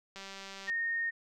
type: click train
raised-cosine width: 0.2 ms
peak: -28 dBFS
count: 106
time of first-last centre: 0.16-0.698 s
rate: 195 Hz
type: tone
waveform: sine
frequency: 1845 Hz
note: A#6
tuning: 18 cents flat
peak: -30 dBFS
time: 0.67-1.11 s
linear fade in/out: 20 ms
effects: none